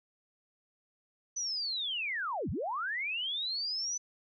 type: linear two-way sweep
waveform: sine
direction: down then up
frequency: 6060 to 62.6 to 6060 Hz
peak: -32 dBFS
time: 1.36-3.98 s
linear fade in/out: 10 ms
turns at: 2.5 s
effects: none